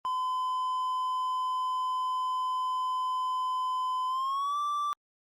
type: tone with pitch glide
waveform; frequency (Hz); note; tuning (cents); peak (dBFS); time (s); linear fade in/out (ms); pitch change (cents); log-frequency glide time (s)
triangle; 1018 to 1169.4; C6 to D6; -48 to -8; -26; 0.05-4.93; 0; +240; 4.08-4.58
effects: Opus 48 kbps